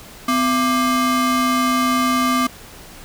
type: ring-modulated tone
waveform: square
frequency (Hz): 463.9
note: A#4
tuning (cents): -8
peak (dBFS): -13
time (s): 0.28-2.47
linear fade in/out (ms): 5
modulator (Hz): 718
effects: pink hiss -40 dBFS RMS until 3.04 s